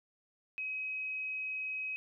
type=tone; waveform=sine; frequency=2539 Hz; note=D#7; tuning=34 cents sharp; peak=-35 dBFS; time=0.58-1.96 s; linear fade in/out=0 ms; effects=none